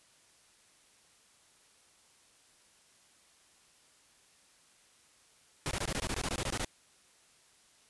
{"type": "noise bursts", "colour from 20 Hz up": "pink", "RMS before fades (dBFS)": -34, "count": 14, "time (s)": [5.66, 6.647], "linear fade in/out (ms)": 0, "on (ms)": 51, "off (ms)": 21, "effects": ["white hiss -64 dBFS RMS until 7.89 s", "resampled to 24000 Hz"]}